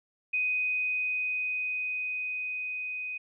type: tone with level ramp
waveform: sine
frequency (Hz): 2500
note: D#7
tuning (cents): +8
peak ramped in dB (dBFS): -25 to -33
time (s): 0.33-3.18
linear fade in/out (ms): 10
effects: none